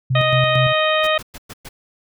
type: tone with tremolo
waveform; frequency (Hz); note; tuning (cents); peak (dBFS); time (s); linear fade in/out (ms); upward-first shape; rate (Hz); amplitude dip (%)
sine; 129.3; C3; -20; -15; 0.1-0.73; 10; square; 4.4; 65
type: harmonic tone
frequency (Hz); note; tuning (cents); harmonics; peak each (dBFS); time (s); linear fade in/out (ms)
622.3; D#5; 0; 1 / 2 / 3 / 4 / 5 / 6; -18 / -21 / -23 / -24 / -25 / -26; 0.15-1.18; 5
type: noise bursts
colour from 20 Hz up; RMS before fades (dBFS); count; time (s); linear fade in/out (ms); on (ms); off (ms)
pink; -34; 5; 1.03-1.69; 10; 44; 110
effects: none